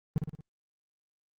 triangle tone with echo, 154.3 Hz, D#3, 14 cents flat, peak -21 dBFS, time 0.16-0.18 s, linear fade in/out 0 ms, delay 57 ms, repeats 4, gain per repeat -5 dB, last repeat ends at 0.408 s, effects Opus 32 kbps

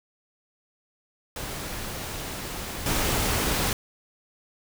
pink noise with level steps, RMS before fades -34 / -25 dBFS, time 1.36-3.73 s, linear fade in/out 2 ms, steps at 2.86 s, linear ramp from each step 2 ms, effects none

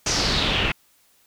pink noise with low-pass filter sweep, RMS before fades -22 dBFS, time 0.06-0.72 s, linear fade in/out 5 ms, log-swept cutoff 6200 to 2500 Hz, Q 4.2, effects white hiss -60 dBFS RMS until 1.26 s

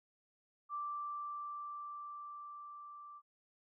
sine tone with level ramp, 1173 Hz, D6, 2 cents flat, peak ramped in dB -37 to -50 dBFS, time 0.69-3.22 s, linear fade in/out 50 ms, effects none

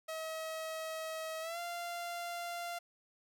sawtooth tone with pitch glide, 639 to 692.8 Hz, D#5 to F5, +46 to -14 cents, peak -35 dBFS, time 0.08-2.79 s, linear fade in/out 10 ms, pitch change +140 cents, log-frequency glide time 1.41-1.59 s, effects none

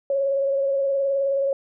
sine tone with vibrato, 550 Hz, C#5, 14 cents flat, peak -19 dBFS, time 0.1-1.53 s, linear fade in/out 2 ms, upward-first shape triangle, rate 19 Hz, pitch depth 35 cents each way, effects none

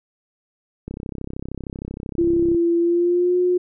click train, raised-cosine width 3 ms, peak -17 dBFS, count 56, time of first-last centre 0.88-2.547 s, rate 33 Hz
sine tone with pitch glide, 340 to 359.6 Hz, F4 to F#4, -46 to -49 cents, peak -15 dBFS, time 2.18-3.58 s, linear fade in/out 10 ms, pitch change +97 cents, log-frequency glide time 2.79-3.36 s
effects none

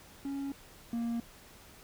triangle tone pair in turn, 277.2 / 233.5 Hz, C#4 / A#3, 0 / +3 cents, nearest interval minor third, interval 297 cents, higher first, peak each -32 / -29 dBFS, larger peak second, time 0.25-0.52 / 0.93-1.2 s, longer neither, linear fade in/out 2 ms, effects pink hiss -55 dBFS RMS until 1.83 s

